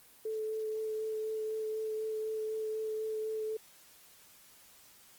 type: tone with vibrato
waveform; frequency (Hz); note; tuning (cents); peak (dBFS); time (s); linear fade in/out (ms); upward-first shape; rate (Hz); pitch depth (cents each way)
sine; 435.9; A4; -16; -33; 0.25-3.57; 5; sine; 4; 11
effects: white hiss -59 dBFS RMS until 5.18 s + Opus 24 kbps